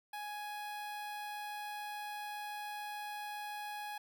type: tone with notch filter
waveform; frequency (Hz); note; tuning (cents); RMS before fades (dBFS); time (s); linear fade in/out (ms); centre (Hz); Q
sawtooth; 833; G#5; +5; -43; 0.13-3.98; 5; 6700; 1.5
effects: none